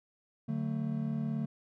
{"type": "chord", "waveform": "triangle", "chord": "D major", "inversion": "none", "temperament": "equal with one note detuned", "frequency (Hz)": [146.83, 185, 223.5], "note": ["D3", "F#3", "A3"], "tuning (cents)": [0, 0, 27], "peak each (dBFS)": [-33, -38, -32], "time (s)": [0.48, 1.46], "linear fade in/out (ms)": 10, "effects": []}